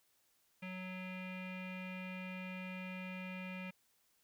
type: tone with low-pass filter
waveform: square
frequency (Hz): 185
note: F#3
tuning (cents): 0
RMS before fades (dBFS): -45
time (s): 0.62-3.71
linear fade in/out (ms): 10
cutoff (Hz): 2500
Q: 7.7
effects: white hiss -75 dBFS RMS until 4.23 s